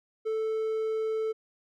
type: tone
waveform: triangle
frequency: 440 Hz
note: A4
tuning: in tune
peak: -25 dBFS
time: 0.25-1.33 s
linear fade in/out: 20 ms
effects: none